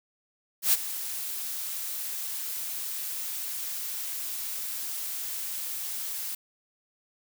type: noise with ADSR envelope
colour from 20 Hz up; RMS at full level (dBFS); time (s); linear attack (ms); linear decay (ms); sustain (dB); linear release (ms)
blue; -20; 0.62-6.35; 110; 30; -14; 4
effects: none